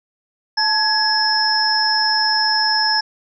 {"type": "tone cluster", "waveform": "sine", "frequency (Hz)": [874, 1675, 5130, 5400], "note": ["A5", "G#6", "E8", "E8"], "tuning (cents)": [-12, 14, -48, 41], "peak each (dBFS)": -20, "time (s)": [0.57, 3.01], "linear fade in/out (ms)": 10, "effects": []}